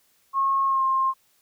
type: tone with pitch glide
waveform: sine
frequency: 1086 to 1061.8 Hz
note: C#6 to C6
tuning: -36 to +25 cents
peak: -19 dBFS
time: 0.33-1.14 s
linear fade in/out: 50 ms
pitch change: -39 cents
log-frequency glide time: 0.66-0.83 s
effects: white hiss -64 dBFS RMS until 1.41 s